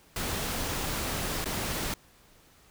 pink noise with dropouts, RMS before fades -32 dBFS, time 0.16-1.94 s, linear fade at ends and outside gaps 2 ms, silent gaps 1.444-1.457 s, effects pink hiss -59 dBFS RMS until 2.7 s

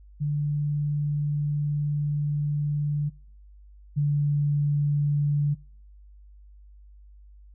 sine tone pair in turn, 146.83 / 145.4 Hz, D3 / D3, 0 / -17 cents, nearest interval unison, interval 17 cents, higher first, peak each -23 / -20 dBFS, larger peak second, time 0.2-3.1 / 3.96-5.55 s, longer first, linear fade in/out 20 ms, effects noise-tail reverb RT60 0.5 s tail -24 dB re dry + added 50 Hz sine -47 dBFS peak until 7.54 s

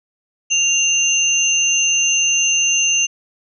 sine tone pair together, 2785 / 6218 Hz, F7 / G8, -5 / -15 cents, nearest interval octave + major second, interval 1390 cents, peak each -16 dBFS, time 0.5-3.07 s, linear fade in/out 20 ms, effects none

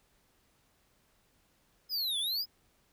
square exponential two-way sweep, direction down then up, 5160 to 3339 to 5160 Hz, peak -31 dBFS, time 1.89-2.46 s, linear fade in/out 50 ms, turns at 2.19 s, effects pink hiss -70 dBFS RMS until 2.92 s

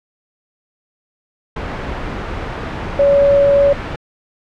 sine tone in noise, 564 Hz, C#5, 30 cents sharp, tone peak -8 dBFS, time 2.99-3.73 s, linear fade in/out 5 ms, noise pink, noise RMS -23 dBFS, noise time 1.56-3.96 s, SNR +12 dB, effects low-pass 2000 Hz 12 dB/octave

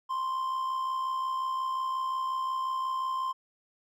triangle tone with amplitude modulation, 1046.5 Hz, C6, in tune, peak -25 dBFS, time 0.09-3.33 s, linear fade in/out 20 ms, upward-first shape sine, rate 65.6 Hz, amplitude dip 40%, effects none

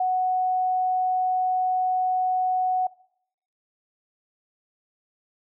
sine tone, 740 Hz, F#5, in tune, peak -20 dBFS, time 0-2.87 s, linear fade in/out 5 ms, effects noise-tail reverb RT60 0.7 s tail -21 dB re dry

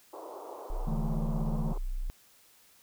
pink band-pass noise, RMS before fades -44 dBFS, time 0.13-1.78 s, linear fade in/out 5 ms, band 340 to 1100 Hz, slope 48 dB/octave
sine tone, 31.24 Hz, B0, 21 cents sharp, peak -30 dBFS, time 0.7-2.1 s, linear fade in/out 0 ms
sine chord, D suspended second, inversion none, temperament equal with one note detuned, 146.83 / 163.2 / 220 Hz, D3 / E3 / A3, 0 / -17 / 0 cents, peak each -35 dBFS, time 0.87-1.73 s, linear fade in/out 5 ms
effects white hiss -61 dBFS RMS until 2.82 s

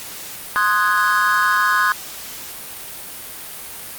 triangle chord, Ab dominant seventh, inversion first, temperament equal, 1046.5 / 1244.5 / 1480 / 1661.2 Hz, C6 / Eb6 / Gb6 / Ab6, 0 / 0 / 0 / 0 cents, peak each -18 dBFS, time 0.56-1.92 s, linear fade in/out 0 ms, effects white hiss -33 dBFS RMS until 3.98 s + Opus 48 kbps

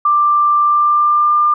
sine tone with pitch glide, 1182 to 1197.8 Hz, D6 to D6, +11 to +34 cents, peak -9 dBFS, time 0.05-1.54 s, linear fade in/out 5 ms, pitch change +23 cents, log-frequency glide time 0.6-1.38 s, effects none

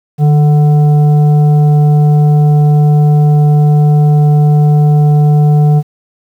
sine tone with frequency modulation, 150.2 Hz, D3, 39 cents sharp, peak -4 dBFS, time 0.18-5.83 s, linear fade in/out 50 ms, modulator 590 Hz, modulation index 0.3, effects 7-bit

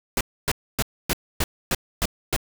pink noise bursts, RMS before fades -22 dBFS, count 8, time 0.17-2.364 s, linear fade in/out 2 ms, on 38 ms, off 270 ms, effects none

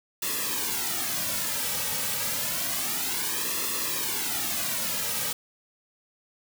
white noise with flanger, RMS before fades -29 dBFS, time 0.22-5.33 s, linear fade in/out 5 ms, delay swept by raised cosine 1.3 to 2.9 ms, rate 0.29 Hz, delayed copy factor -0.8, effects none

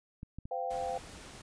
clicks, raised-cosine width 5 ms, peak -30 dBFS, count 3, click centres 0.231 / 0.386 / 0.455 s
sine chord, C suspended fourth, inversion none, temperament equal with one note detuned, 515.2 / 698.5 / 784 Hz, C5 / F5 / G5, -27 / 0 / 0 cents, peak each -37 dBFS, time 0.51-0.98 s, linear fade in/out 5 ms
pink noise, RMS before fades -49 dBFS, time 0.7-1.42 s, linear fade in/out 10 ms
effects resampled to 22050 Hz

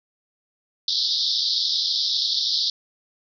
pink band-pass noise, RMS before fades -23 dBFS, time 0.88-2.7 s, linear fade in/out 2 ms, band 3500 to 5300 Hz, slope 96 dB/octave, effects none

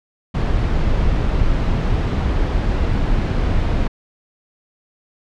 brown noise, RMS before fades -17 dBFS, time 0.34-3.88 s, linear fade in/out 10 ms, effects low-pass 4000 Hz 12 dB/octave

